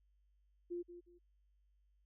sine tone with echo, 349.2 Hz, F4, in tune, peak -39 dBFS, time 0.7-0.83 s, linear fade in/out 20 ms, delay 180 ms, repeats 2, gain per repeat -11 dB, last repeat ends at 1.19 s, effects added 50 Hz sine -70 dBFS peak until 2.05 s

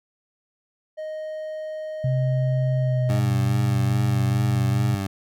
triangle tone, 622.3 Hz, D#5, in tune, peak -27 dBFS, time 0.97-3.2 s, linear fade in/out 20 ms
sine tone with pitch glide, 130.81 to 124.04 Hz, C3 to B2, 0 to +8 cents, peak -19 dBFS, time 2.04-4.95 s, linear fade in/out 5 ms, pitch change -92 cents, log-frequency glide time 2.79-3.2 s
20% pulse tone with vibrato, 99.3 Hz, G2, 23 cents sharp, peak -20 dBFS, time 3.09-5.07 s, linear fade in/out 5 ms, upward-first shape sine, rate 2.4 Hz, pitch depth 42 cents each way
effects none

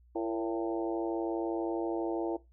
harmonic tone with a mistuned harmonic, 112.4 Hz, A2, 37 cents sharp, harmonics 3 / 4 / 5 / 6 / 7 / 8, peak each -32 / -37 / -40 / -41 / -42 / -43 dBFS, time 0.15-2.37 s, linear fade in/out 10 ms, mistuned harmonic 4, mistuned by +50 cents, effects noise-tail reverb RT60 0.2 s tail -17 dB re dry + added 60 Hz sine -58 dBFS peak until 2.52 s

